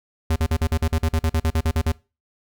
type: tone bursts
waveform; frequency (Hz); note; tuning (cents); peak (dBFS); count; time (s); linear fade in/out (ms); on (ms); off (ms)
square; 80.3; E2; -45; -18; 16; 0.3-1.919; 5; 59; 45
effects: noise-tail reverb RT60 0.3 s tail -22 dB re dry